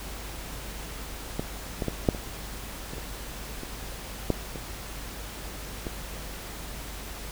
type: clicks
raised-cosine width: 2 ms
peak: -14 / -15 / -14 / -6 / -22 / -25 / -25 / -22 / -9 / -22 / -18 dBFS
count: 11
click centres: 1.395 / 1.822 / 1.883 / 2.088 / 2.148 / 2.935 / 2.982 / 3.634 / 4.303 / 4.558 / 5.868 s
effects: added 50 Hz sine -40 dBFS peak until 7.31 s + pink hiss -40 dBFS RMS until 7.31 s